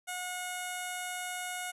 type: tone with low-pass filter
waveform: 15% pulse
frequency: 725 Hz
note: F#5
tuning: 35 cents flat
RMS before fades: -38 dBFS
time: 0.07-1.72 s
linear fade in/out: 20 ms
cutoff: 10000 Hz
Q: 6.6
effects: none